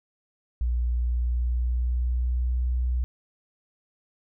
sine tone with pitch glide, 60 to 61.83 Hz, B1 to B1, -49 to +3 cents, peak -22 dBFS, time 0.61-3.04 s, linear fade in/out 0 ms, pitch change +52 cents, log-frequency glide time 0.94-2.65 s, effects none

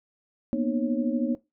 sine tone cluster, 236.2 / 249 / 305.6 / 548 Hz, A#3 / B3 / D#4 / C#5, +23 / +14 / -31 / -20 cents, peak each -27 / -28 / -30 / -33 dBFS, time 0.53-1.35 s, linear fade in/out 0 ms, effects noise-tail reverb RT60 0.2 s tail -18 dB re dry

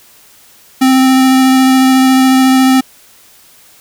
square tone with vibrato, 261.6 Hz, C4, in tune, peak -6 dBFS, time 0.81-2.81 s, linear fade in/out 10 ms, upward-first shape triangle, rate 14 Hz, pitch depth 12 cents each way, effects white hiss -43 dBFS RMS until 3.8 s

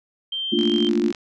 sine tone, 3151 Hz, G7, 8 cents sharp, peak -24 dBFS, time 0.32-0.89 s, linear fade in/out 5 ms
sine chord, Bb major seventh, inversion third, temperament equal, 220 / 233.1 / 293.7 / 349.2 Hz, A3 / Bb3 / D4 / F4, 0 / 0 / 0 / 0 cents, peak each -24 / -24 / -24 / -21 dBFS, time 0.52-1.12 s, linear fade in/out 10 ms
click train, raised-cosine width 0.2 ms, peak -17 dBFS, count 27, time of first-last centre 0.59-1.148 s, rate 46.6 Hz
effects none

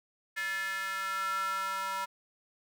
square tone with high-pass filter sweep, 193.3 Hz, G3, 24 cents flat, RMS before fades -34 dBFS, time 0.36-2.06 s, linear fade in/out 20 ms, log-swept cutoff 1800 to 1100 Hz, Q 5.9, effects none

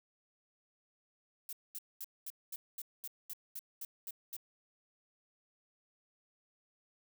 violet noise bursts, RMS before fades -43 dBFS, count 12, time 1.49-4.366 s, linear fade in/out 2 ms, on 38 ms, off 220 ms, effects none

